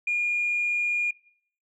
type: tone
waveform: sine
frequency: 2425 Hz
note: D#7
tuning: 45 cents flat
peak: -22 dBFS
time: 0.07-1.11 s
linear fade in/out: 5 ms
effects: noise-tail reverb RT60 0.6 s tail -21 dB re dry + tanh soft clip ceiling -18 dBFS